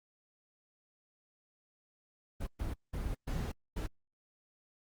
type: noise bursts at uneven times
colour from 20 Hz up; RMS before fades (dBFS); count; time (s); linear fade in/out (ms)
brown; -36; 5; 2.4-2.47 / 2.59-2.74 / 2.93-3.15 / 3.27-3.52 / 3.76-3.87; 10
effects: Opus 24 kbps